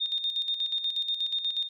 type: tone with tremolo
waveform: sine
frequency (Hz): 3661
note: A#7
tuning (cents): -32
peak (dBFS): -25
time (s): 0-1.69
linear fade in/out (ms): 20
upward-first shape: square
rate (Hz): 8.3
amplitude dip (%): 60
effects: none